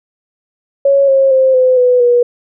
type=tone with pitch steps; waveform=sine; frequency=554.4 / 539.6 / 525.1 / 511 / 497.3 / 484 Hz; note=C#5 / C#5 / C5 / C5 / B4 / B4; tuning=0 / -47 / +6 / -41 / +12 / -35 cents; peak=-6 dBFS; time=0.85-2.23 s; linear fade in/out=5 ms; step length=230 ms; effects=none